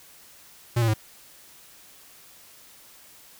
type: tone with pitch steps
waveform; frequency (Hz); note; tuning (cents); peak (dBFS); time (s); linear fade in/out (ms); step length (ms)
square; 119.4 / 114.3 / 108.5; A#2 / A#2 / A2; +42 / -34 / -24; -20; 0.76-0.94; 10; 60
effects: white hiss -51 dBFS RMS until 3.39 s